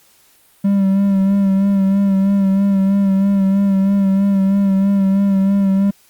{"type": "tone with vibrato", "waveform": "triangle", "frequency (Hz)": 196, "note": "G3", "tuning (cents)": 0, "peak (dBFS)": -9, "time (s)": [0.64, 5.91], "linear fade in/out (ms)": 10, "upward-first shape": "sine", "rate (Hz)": 3.1, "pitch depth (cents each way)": 33, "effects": ["white hiss -52 dBFS RMS until 6.09 s", "Opus 48 kbps"]}